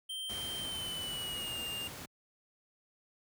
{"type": "tone with pitch glide", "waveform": "square", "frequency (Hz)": [3136, 2810], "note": ["G7", "F7"], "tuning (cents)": [0, 10], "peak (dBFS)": -38, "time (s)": [0.09, 1.88], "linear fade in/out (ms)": 10, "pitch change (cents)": -190, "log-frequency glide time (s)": [0.58, 1.6]}
{"type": "noise", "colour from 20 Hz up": "pink", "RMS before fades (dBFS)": -45, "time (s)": [0.29, 2.06], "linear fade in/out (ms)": 10}
{"effects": ["high-pass 60 Hz 12 dB/octave"]}